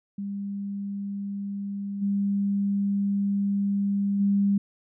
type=tone with level steps; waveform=sine; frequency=200 Hz; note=G3; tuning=35 cents sharp; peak=-29 / -22 / -19 dBFS; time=0.18-4.58 s; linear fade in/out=5 ms; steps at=2.01 / 4.19 s; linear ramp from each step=20 ms; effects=none